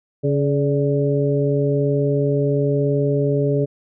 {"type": "harmonic tone with a mistuned harmonic", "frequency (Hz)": 141, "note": "C#3", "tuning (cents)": 30, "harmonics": [1, 2, 3, 4], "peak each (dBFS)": [-19, -24, -20, -25], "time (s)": [0.23, 3.66], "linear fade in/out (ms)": 20, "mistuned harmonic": 4, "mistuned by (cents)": 52, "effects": []}